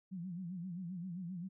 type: tone with vibrato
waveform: sine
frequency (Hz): 178.6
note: F3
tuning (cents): +39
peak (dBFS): -40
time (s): 0.11-1.49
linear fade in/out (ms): 20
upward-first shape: sine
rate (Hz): 7.6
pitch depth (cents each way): 120
effects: none